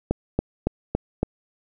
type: click train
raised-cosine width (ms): 2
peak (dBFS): -7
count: 5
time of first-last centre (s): 0.11-1.23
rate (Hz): 3.57
effects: none